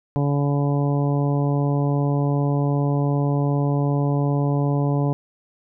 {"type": "harmonic tone", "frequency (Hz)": 142.6, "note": "C#3", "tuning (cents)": 49, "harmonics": [1, 2, 3, 4, 5, 6, 7], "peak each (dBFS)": [-19, -25, -29, -31, -33, -35, -36], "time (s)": [0.16, 5.13], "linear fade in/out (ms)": 0, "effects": []}